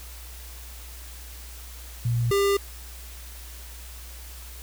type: tone pair in turn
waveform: sine / square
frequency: 118.7 / 399.3 Hz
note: A#2 / G4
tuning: +32 / +32 cents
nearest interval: octave + major sixth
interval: 2100 cents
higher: second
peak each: -21 / -20 dBFS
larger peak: second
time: 2.05-2.31 / 2.31-2.57 s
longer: neither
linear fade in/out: 5 ms
effects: added 60 Hz sine -40 dBFS peak until 4.62 s + white hiss -45 dBFS RMS until 4.62 s